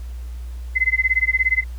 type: tone with tremolo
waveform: sine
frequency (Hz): 2048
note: C7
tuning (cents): -38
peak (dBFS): -12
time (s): 0.75-1.64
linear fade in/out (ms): 20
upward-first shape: sine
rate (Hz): 17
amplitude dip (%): 100
effects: added 60 Hz sine -28 dBFS peak until 1.78 s + pink hiss -51 dBFS RMS until 1.78 s